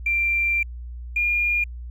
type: tone pair in turn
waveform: triangle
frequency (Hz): 2364 / 2418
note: D7 / D7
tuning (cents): +11 / +50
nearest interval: unison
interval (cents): 39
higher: second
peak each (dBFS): -15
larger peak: neither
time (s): 0.06-0.63 / 1.16-1.64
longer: first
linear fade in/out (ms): 5
effects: tanh soft clip ceiling -17 dBFS + added 60 Hz sine -32 dBFS peak until 1.9 s